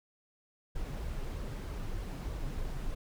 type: noise with flanger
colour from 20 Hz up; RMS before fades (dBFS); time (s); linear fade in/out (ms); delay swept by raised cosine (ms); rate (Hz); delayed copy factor
brown; -37; 0.75-2.95; 10; 1.8 to 7.5; 3.2; +0.55
effects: none